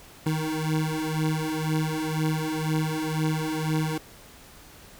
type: beating tone pair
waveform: 25% pulse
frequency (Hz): 155.56 / 157.56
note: D#3 / D#3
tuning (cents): 0 / +22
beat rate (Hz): 2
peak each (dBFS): -24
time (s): 0.26-3.98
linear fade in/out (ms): 5
effects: pink hiss -49 dBFS RMS until 4.99 s